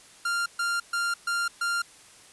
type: tone bursts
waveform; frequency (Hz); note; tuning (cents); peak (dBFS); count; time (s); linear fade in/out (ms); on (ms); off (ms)
45% pulse; 1393; F6; -5; -25; 5; 0.25-1.82; 5; 210; 130
effects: white hiss -52 dBFS RMS until 2.32 s + resampled to 24000 Hz